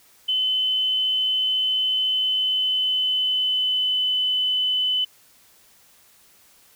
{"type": "tone with pitch glide", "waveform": "sine", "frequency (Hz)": [3038, 3015], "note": ["F#7", "F#7"], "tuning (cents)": [45, 32], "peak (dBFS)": -19, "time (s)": [0.28, 5.05], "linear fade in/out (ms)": 10, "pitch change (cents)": -13, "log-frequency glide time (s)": [2.08, 4.03], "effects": ["white hiss -55 dBFS RMS until 6.75 s"]}